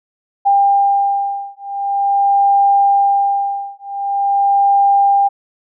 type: beating tone pair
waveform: sine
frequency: 798 / 798.45 Hz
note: G5 / G5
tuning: +31 / +32 cents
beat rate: 0.45 Hz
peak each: -14 dBFS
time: 0.45-5.29 s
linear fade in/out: 20 ms
effects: none